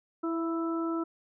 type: harmonic tone with a mistuned harmonic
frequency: 330 Hz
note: E4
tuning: 2 cents sharp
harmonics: 1 / 2 / 3 / 4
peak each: -29 / -41 / -43 / -37 dBFS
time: 0.23-1.04 s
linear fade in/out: 10 ms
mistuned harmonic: 2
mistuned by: +19 cents
effects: none